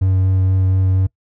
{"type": "tone with vibrato", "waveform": "triangle", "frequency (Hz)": 94.3, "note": "F#2", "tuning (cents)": 33, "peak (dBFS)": -10, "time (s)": [0.01, 1.07], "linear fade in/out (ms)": 10, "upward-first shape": "sine", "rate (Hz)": 4.2, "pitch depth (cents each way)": 9, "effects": ["noise-tail reverb RT60 0.1 s tail -22 dB re dry"]}